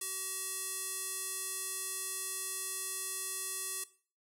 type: tone with band-pass filter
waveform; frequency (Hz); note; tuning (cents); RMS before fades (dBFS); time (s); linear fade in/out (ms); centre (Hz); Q
square; 380; F#4; +46; -39; 0.01-3.84; 5; 10000; 2
effects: noise-tail reverb RT60 0.4 s tail -17 dB re dry